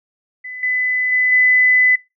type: tone with level steps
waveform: sine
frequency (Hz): 2006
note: B6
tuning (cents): +26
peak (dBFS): -28 / -16 / -13 / -10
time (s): 0.44-1.96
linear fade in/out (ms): 10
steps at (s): 0.63 / 1.12 / 1.32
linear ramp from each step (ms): 2
effects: noise-tail reverb RT60 0.2 s tail -18 dB re dry